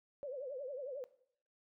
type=tone with vibrato; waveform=sine; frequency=540 Hz; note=C#5; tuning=45 cents flat; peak=-40 dBFS; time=0.23-1.04 s; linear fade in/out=0 ms; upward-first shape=triangle; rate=11 Hz; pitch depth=180 cents each way; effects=noise-tail reverb RT60 0.6 s tail -17 dB re dry